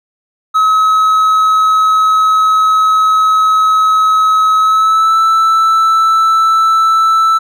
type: tone with pitch glide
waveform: triangle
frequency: 1282 to 1321.1 Hz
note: E6 to E6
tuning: -49 to +3 cents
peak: -5 dBFS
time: 0.54-7.39 s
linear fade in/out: 20 ms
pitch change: +52 cents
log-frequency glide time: 4.59-5.18 s
effects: none